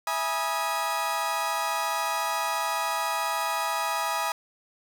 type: chord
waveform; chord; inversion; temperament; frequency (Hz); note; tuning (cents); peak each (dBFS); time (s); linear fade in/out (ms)
35% pulse; E major seventh; none; equal with one note detuned; 659.3 / 830.6 / 969.1 / 1244.5; E5 / G#5 / B5 / D#6; 0 / 0 / -33 / 0; -33 / -30 / -29 / -29; 0.07-4.32; 2
effects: none